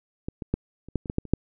clicks, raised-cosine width 3 ms, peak -17 / -20 / -10 / -29 / -11 / -24 / -17 / -10 / -27 / -6 dBFS, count 10, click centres 0.285 / 0.422 / 0.54 / 0.886 / 0.957 / 1.058 / 1.099 / 1.184 / 1.253 / 1.336 s, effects none

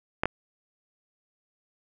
clicks, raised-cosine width 0.5 ms, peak -9 dBFS, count 2, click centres 0.235 / 0.256 s, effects none

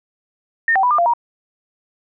sine tone with pitch steps, 1827 / 771 / 988 / 1201 / 690 / 947 Hz, A#6 / G5 / B5 / D6 / F5 / A#5, -35 / -29 / 0 / +38 / -21 / +27 cents, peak -12 dBFS, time 0.68-1.136 s, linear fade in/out 2 ms, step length 76 ms, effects none

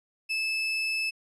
35% pulse tone, 2618 Hz, E7, 13 cents flat, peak -25 dBFS, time 0.29-1.11 s, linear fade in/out 20 ms, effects resampled to 22050 Hz

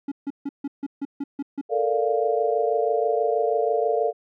triangle tone bursts, 280.9 Hz, C#4, 23 cents sharp, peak -23 dBFS, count 9, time 0.08-1.613 s, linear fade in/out 5 ms, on 37 ms, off 150 ms
sine chord, Bb major seventh, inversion third, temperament equal, 440 / 466.2 / 587.3 / 698.5 Hz, A4 / Bb4 / D5 / F5, 0 / 0 / 0 / 0 cents, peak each -24 / -25 / -27 / -25 dBFS, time 1.69-4.13 s, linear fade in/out 50 ms
effects none

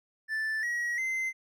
triangle tone with pitch steps, 1760 / 1908.2 / 2069 Hz, A6 / A#6 / C7, 0 / +40 / -20 cents, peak -27 dBFS, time 0.28-1.33 s, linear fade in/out 50 ms, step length 350 ms, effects none

